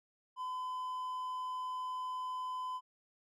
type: tone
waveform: triangle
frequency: 1014 Hz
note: B5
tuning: 45 cents sharp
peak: -35 dBFS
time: 0.36-2.81 s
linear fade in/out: 50 ms
effects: none